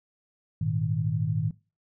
sine chord, Ab suspended second, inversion none, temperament just, 103.83 / 116.8 / 155.74 Hz, Ab2 / Bb2 / Eb3, 0 / +4 / +2 cents, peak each -30 / -30 / -27 dBFS, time 0.61-1.51 s, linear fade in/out 5 ms, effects noise-tail reverb RT60 0.3 s tail -19 dB re dry

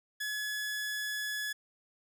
sawtooth tone, 1700 Hz, G#6, 40 cents sharp, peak -30 dBFS, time 0.2-1.53 s, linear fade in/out 10 ms, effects none

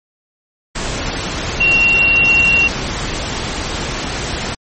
sine tone in noise, 2748 Hz, F7, 29 cents flat, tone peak -9 dBFS, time 1.6-2.68 s, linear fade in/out 10 ms, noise pink, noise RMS -21 dBFS, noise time 0.75-4.55 s, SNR +9 dB, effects MP3 32 kbps

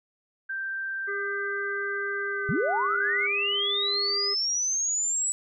sine tone with pitch glide, 1569 to 1472.4 Hz, G6 to F#6, +1 to -9 cents, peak -29 dBFS, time 0.49-3.27 s, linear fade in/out 10 ms, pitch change -110 cents, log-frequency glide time 2.3-2.74 s
harmonic tone, 403 Hz, G4, 48 cents sharp, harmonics 1 / 3 / 5, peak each -33 / -38 / -40 dBFS, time 1.07-4.35 s, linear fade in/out 20 ms
sine linear sweep, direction up, 116.54 to 7902 Hz, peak -24 dBFS, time 2.49-5.32 s, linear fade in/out 0 ms
effects none

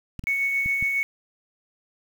clicks, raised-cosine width 5 ms, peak -22 dBFS, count 4, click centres 0.193 / 0.239 / 0.66 / 0.826 s
sine tone with tremolo, 2217 Hz, C#7, in tune, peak -20 dBFS, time 0.27-1.03 s, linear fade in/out 0 ms, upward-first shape sine, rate 7.3 Hz, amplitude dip 30%
effects 7-bit

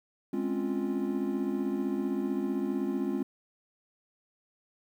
triangle chord, Db major seventh, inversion second, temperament equal, 207.7 / 261.6 / 277.2 / 349.2 Hz, Ab3 / C4 / Db4 / F4, 0 / 0 / 0 / 0 cents, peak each -32 dBFS, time 0.33-3.23 s, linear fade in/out 5 ms, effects 10-bit

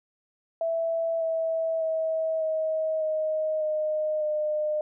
sine tone with pitch steps, 660 / 650.9 / 642 / 633.1 / 624.4 / 615.8 / 607.3 Hz, E5 / E5 / E5 / D#5 / D#5 / D#5 / D#5, +2 / -22 / -46 / +30 / +6 / -18 / -42 cents, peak -24 dBFS, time 0.61-4.81 s, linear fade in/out 2 ms, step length 600 ms, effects none

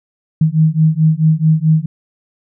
sine beating tone pair, 155.56 / 160.16 Hz, D#3 / E3, 0 / -50 cents, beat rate 4.6 Hz, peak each -12 dBFS, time 0.41-1.86 s, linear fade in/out 5 ms, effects none

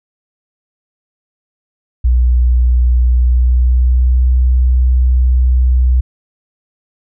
sine tone with pitch glide, 61.1 to 62.75 Hz, B1 to B1, -18 to +28 cents, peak -7 dBFS, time 2.04-6.01 s, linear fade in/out 10 ms, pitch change +46 cents, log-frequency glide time 3.08-4.28 s, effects none

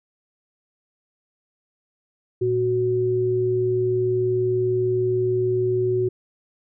sine tone pair together, 116.54 / 370 Hz, A#2 / F#4, 0 / 0 cents, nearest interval octave + minor sixth, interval 2000 cents, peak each -26 / -19 dBFS, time 2.41-6.09 s, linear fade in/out 10 ms, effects none

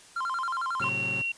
triangle tone with vibrato, 1200 Hz, D6, 37 cents sharp, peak -26 dBFS, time 0.16-0.89 s, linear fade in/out 5 ms, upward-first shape square, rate 11 Hz, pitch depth 240 cents each way
sawtooth chord, F# diminished, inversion first, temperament just, 111 / 133.2 / 185 Hz, A2 / C3 / F#3, +16 / +31 / 0 cents, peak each -36 / -35 / -37 dBFS, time 0.8-1.22 s, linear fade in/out 5 ms
sine tone, 2741 Hz, F7, 33 cents flat, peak -27 dBFS, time 0.82-1.32 s, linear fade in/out 5 ms
effects white hiss -52 dBFS RMS until 1.37 s + resampled to 22050 Hz

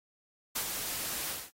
white noise with ADSR envelope, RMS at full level -32 dBFS, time 0.55-1.51 s, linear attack 11 ms, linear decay 86 ms, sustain -4 dB, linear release 210 ms, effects AAC 48 kbps

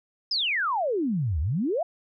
sine exponential two-way sweep, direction down then up, 5274 to 69.3 to 733 Hz, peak -23 dBFS, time 0.31-1.83 s, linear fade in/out 5 ms, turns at 1.4 s, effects none

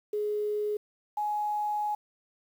sine tone pair in turn, 419.1 / 838.2 Hz, G#4 / G#5, +16 / +16 cents, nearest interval octave, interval 1200 cents, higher second, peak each -27 dBFS, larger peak neither, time 0.13-0.77 / 1.17-1.95 s, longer second, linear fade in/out 5 ms, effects 9-bit

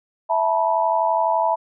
sine chord, E suspended fourth, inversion none, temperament equal with one note detuned, 659.3 / 880 / 971.9 Hz, E5 / A5 / B5, 0 / 0 / -28 cents, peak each -21 dBFS, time 0.29-1.56 s, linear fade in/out 20 ms, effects none

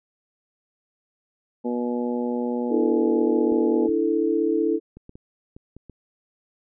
harmonic tone, 121.3 Hz, B2, 31 cents flat, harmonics 2 / 3 / 4 / 5 / 6 / 7, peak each -25 / -31 / -29 / -37 / -44 / -36 dBFS, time 1.64-3.88 s, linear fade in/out 20 ms
sine chord, D suspended second, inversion none, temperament equal, 293.7 / 329.6 / 440 Hz, D4 / E4 / A4, 0 / 0 / 0 cents, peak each -26 / -22 / -23 dBFS, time 2.69-4.8 s, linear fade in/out 50 ms
clicks, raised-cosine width 3 ms, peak -29 dBFS, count 8, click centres 3.521 / 3.894 / 4.97 / 5.094 / 5.155 / 5.565 / 5.766 / 5.897 s
effects none

